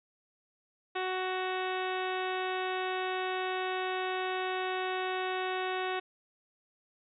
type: harmonic tone with a mistuned harmonic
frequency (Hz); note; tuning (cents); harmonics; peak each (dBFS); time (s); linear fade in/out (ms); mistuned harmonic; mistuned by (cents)
371.7; F#4; +8; 1 / 2 / 3 / 4 / 5 / 6 / 7 / 8 / 9 / 10; -35 / -36 / -40 / -41 / -42 / -46 / -43 / -48 / -49 / -47; 0.95-6; 10; 7; +16
effects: none